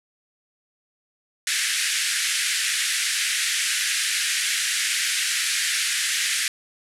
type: band-pass noise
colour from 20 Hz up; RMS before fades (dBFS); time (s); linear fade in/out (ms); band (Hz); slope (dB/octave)
pink; -24; 1.47-6.48; 2; 1600 to 11000; 48
effects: none

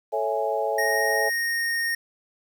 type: chord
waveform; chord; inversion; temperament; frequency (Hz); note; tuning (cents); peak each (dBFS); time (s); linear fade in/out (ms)
sine; A major seventh; none; equal; 440 / 554.4 / 659.3 / 830.6; A4 / C#5 / E5 / G#5; 0 / 0 / 0 / 0; -28; 0.12-1.3; 20
type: tone with pitch glide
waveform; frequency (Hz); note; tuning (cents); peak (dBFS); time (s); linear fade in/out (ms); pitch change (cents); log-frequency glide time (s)
square; 1864.7 to 1850.8; A#6 to A#6; 0 to -13; -24; 0.78-1.95; 5; -13; 1.1-1.77
effects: 9-bit

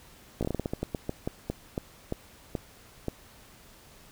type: slowing click train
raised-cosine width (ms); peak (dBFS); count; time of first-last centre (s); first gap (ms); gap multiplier
2; -16; 18; 0.41-3.083; 17; 1.24
effects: pink hiss -54 dBFS RMS until 4.11 s

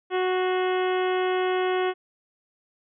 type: harmonic tone with a mistuned harmonic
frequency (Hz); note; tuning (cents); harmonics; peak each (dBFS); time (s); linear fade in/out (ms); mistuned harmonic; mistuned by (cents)
369.1; F#4; -4; 1 / 2 / 3 / 4 / 5 / 6 / 7 / 8 / 9; -23 / -29 / -33 / -35 / -37 / -39 / -40 / -41 / -42; 0.1-1.94; 50; 6; -63
effects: none

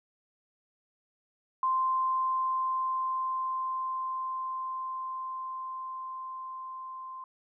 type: tone with level ramp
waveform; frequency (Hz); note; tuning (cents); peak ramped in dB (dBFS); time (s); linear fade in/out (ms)
sine; 1043; C6; -6; -24 to -39; 1.63-7.24; 2
effects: none

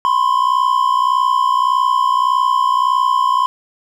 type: tone pair together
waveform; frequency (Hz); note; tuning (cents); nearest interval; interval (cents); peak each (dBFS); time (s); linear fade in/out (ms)
triangle; 1004 / 1065.7; B5 / C6; +28 / +31; minor second; 103; -13; 0.05-3.46; 0
effects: none

